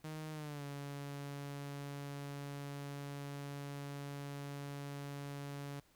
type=tone with pitch glide; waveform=sawtooth; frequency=155.56 to 141.83 Hz; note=D#3 to C#3; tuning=0 to +40 cents; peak=-39 dBFS; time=0.04-5.8 s; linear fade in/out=5 ms; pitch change=-160 cents; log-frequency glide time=0.32-0.64 s; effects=pink hiss -70 dBFS RMS until 5.95 s